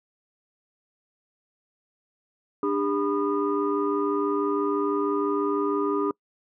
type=tone cluster; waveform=sine; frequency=296.4 / 402.5 / 989 / 1221 Hz; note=D4 / G4 / B5 / D#6; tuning=+16 / +46 / +2 / -33 cents; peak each=-26 / -25 / -34 / -30 dBFS; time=2.63-6.11 s; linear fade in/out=2 ms; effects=noise-tail reverb RT60 0.1 s tail -26 dB re dry + tanh soft clip ceiling -12 dBFS